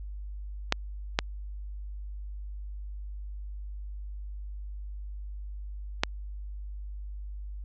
clicks, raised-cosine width 0.2 ms, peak -4 dBFS, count 3, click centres 0.724 / 1.189 / 6.035 s, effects added 50 Hz sine -36 dBFS peak until 7.64 s + low-pass 5000 Hz 12 dB/octave

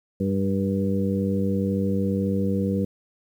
harmonic tone with a mistuned harmonic, 98 Hz, G2, in tune, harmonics 1 / 2 / 3 / 4 / 5, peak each -28 / -23 / -31 / -33 / -29 dBFS, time 0.2-2.85 s, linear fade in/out 5 ms, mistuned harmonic 5, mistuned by -20 cents, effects 9-bit

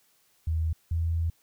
sine tone pair in turn, 80.4 / 82.76 Hz, E2 / E2, -43 / +7 cents, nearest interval minor second, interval 50 cents, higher second, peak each -24 dBFS, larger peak neither, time 0.47-0.73 / 0.91-1.3 s, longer second, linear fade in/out 5 ms, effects white hiss -66 dBFS RMS until 1.42 s

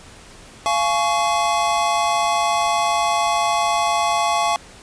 square tone cluster, 690 / 846 / 1114 Hz, F5 / G#5 / C#6, -21 / +32 / +8 cents, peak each -22 dBFS, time 0.66-4.56 s, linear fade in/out 0 ms, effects pink hiss -43 dBFS RMS until 4.82 s + resampled to 22050 Hz

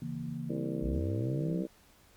sine chord, A# diminished, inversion first, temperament equal, 138.59 / 164.81 / 233.1 Hz, C#3 / E3 / A#3, 0 / 0 / 0 cents, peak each -40 / -39 / -39 dBFS, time 0.02-0.99 s, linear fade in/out 2 ms
harmonic tone, 65.41 Hz, C2, in tune, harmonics 3 / 4 / 5 / 6 / 7 / 8 / 9, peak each -43 / -42 / -37 / -45 / -42 / -47 / -45 dBFS, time 0.49-1.67 s, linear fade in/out 10 ms
sine linear sweep, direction up, 49.42 to 189.4 Hz, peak -31 dBFS, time 0.81-1.65 s, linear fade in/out 50 ms
effects pink hiss -62 dBFS RMS until 2.16 s + Opus 48 kbps

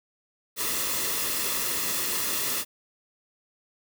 white noise with comb filter, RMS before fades -28 dBFS, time 0.56-2.65 s, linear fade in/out 50 ms, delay 1.3 ms, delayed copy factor -0.55, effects none

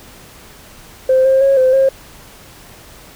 sine tone with pitch steps, 521 / 531 / 546 / 517 / 536 Hz, C5 / C5 / C#5 / C5 / C5, -7 / +25 / -26 / -21 / +42 cents, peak -7 dBFS, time 1.09-1.89 s, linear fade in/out 5 ms, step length 160 ms, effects tanh soft clip ceiling -4 dBFS + pink hiss -40 dBFS RMS until 3.15 s

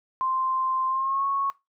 sine tone with pitch glide, 1045 to 1103.3 Hz, C6 to C#6, -2 to -9 cents, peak -23 dBFS, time 0.21-1.5 s, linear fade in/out 0 ms, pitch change +93 cents, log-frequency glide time 0.88-1.25 s, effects noise-tail reverb RT60 0.2 s tail -19 dB re dry

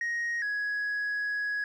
sine tone pair in turn, 1875 / 1670.4 Hz, A#6 / G#6, +10 / +10 cents, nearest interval major second, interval 200 cents, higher first, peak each -26 dBFS, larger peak neither, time 0.01-0.42 / 0.42-1.64 s, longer second, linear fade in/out 2 ms, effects tanh soft clip ceiling -27 dBFS + 11-bit

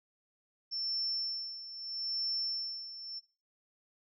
sine tone with tremolo, 5380 Hz, E8, 34 cents sharp, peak -31 dBFS, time 0.71-3.2 s, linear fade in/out 20 ms, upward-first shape sine, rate 0.78 Hz, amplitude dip 75%, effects noise-tail reverb RT60 0.3 s tail -17 dB re dry

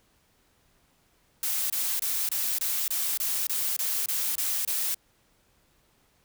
blue noise bursts, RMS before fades -28 dBFS, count 12, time 1.43-4.945 s, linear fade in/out 2 ms, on 270 ms, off 25 ms, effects pink hiss -66 dBFS RMS until 6.24 s

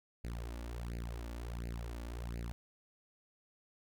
sawtooth tone with flanger, 58.3 Hz, A#1, 1 cent sharp, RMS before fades -42 dBFS, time 0.24-2.52 s, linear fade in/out 0 ms, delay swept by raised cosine 0.43 to 3.53 ms, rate 1.4 Hz, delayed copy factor +0.95, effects none

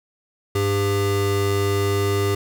square tone pair together, 99.87 / 400 Hz, G2 / G4, +33 / +35 cents, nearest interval 2 octaves, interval 2402 cents, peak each -22 / -22 dBFS, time 0.55-2.35 s, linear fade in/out 5 ms, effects none

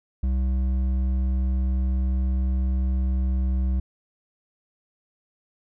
sine tone with hard clipping, 64.3 Hz, C2, 30 cents flat, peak -22 dBFS, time 0.23-3.8 s, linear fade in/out 5 ms, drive 7 dB, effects none

